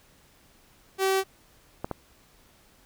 sawtooth tone, 384 Hz, G4, 36 cents flat, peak -18 dBFS, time 0.98-1.24 s, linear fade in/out 50 ms
clicks, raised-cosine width 1 ms, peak -16 dBFS, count 2, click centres 1.845 / 1.913 s
effects pink hiss -59 dBFS RMS until 2.85 s

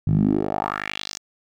10% pulse tone with band-pass filter sweep, 50.9 Hz, G#1, 34 cents flat, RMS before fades -23 dBFS, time 0.07-1.18 s, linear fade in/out 5 ms, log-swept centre 120 to 6500 Hz, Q 3.4, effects none

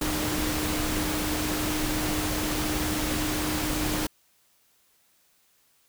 sine tone in noise, 305 Hz, D#4, 34 cents flat, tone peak -30 dBFS, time 0.01-4.07 s, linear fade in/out 5 ms, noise pink, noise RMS -29 dBFS, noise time 0.01-4.07 s, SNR -4 dB, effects white hiss -65 dBFS RMS until 5.88 s

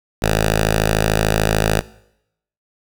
5% pulse tone with notch filter, 53.5 Hz, A1, 48 cents flat, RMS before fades -17 dBFS, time 0.22-1.81 s, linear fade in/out 5 ms, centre 290 Hz, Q 1.3, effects noise-tail reverb RT60 0.8 s tail -21 dB re dry

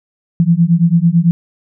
sine beating tone pair, 164.81 / 173.81 Hz, E3 / F3, 0 / -8 cents, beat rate 9 Hz, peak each -11 dBFS, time 0.4-1.31 s, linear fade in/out 0 ms, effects none

